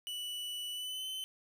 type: tone with pitch glide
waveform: 45% pulse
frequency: 2960 to 3054 Hz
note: F#7 to G7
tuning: 0 to -46 cents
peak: -38 dBFS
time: 0.07-1.24 s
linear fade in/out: 0 ms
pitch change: +54 cents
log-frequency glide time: 0.72-1.07 s
effects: none